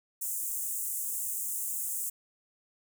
pink high-pass noise, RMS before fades -34 dBFS, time 0.21-2.1 s, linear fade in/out 10 ms, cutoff 7200 Hz, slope 48 dB/octave, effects none

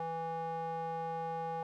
square tone with band-pass filter, 164.5 Hz, E3, 3 cents flat, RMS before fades -38 dBFS, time 0-1.63 s, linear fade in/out 2 ms, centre 720 Hz, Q 7.6, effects none

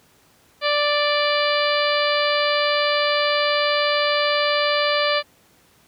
harmonic tone, 587 Hz, D5, 1 cent flat, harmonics 1 / 2 / 3 / 4 / 5 / 6 / 7 / 8, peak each -21 / -24 / -26 / -27 / -28 / -29 / -29 / -30 dBFS, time 0.61-5.23 s, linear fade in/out 50 ms, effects pink hiss -56 dBFS RMS until 5.87 s + high-pass 80 Hz 12 dB/octave

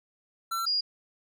square / sine tone pair in turn, 1349 / 4852 Hz, E6 / D#8, +40 / -44 cents, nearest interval octave + minor seventh, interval 2216 cents, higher second, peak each -29 / -24 dBFS, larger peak second, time 0.51-0.66 / 0.66-0.81 s, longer neither, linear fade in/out 10 ms, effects none

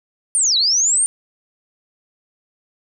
sine linear two-way sweep, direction down then up, 9380 to 3820 to 9040 Hz, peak -13 dBFS, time 0.35-1.06 s, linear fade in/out 0 ms, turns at 0.57 s, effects none

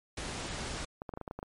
pink noise, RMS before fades -38 dBFS, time 0.17-0.85 s, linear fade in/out 5 ms
clicks, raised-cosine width 1 ms, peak -25 dBFS, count 9, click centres 1.019 / 1.092 / 1.138 / 1.174 / 1.213 / 1.278 / 1.311 / 1.39 / 1.429 s
effects low-pass 9000 Hz 12 dB/octave + MP3 48 kbps

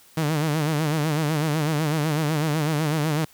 sawtooth tone with vibrato, 153.2 Hz, D#3, 27 cents flat, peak -17 dBFS, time 0.17-3.25 s, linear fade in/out 5 ms, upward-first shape sine, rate 8 Hz, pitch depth 98 cents each way, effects white hiss -53 dBFS RMS until 3.33 s

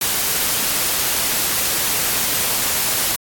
white noise, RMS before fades -19 dBFS, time 0.01-3.16 s, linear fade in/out 5 ms, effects AAC 64 kbps

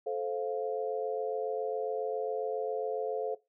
sine chord, F major, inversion first, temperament just, 436.5 / 523.8 / 698.5 Hz, A4 / C5 / F5, -14 / +2 / 0 cents, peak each -33 / -36 / -38 dBFS, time 0.06-3.35 s, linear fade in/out 10 ms, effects noise-tail reverb RT60 0.2 s tail -17 dB re dry

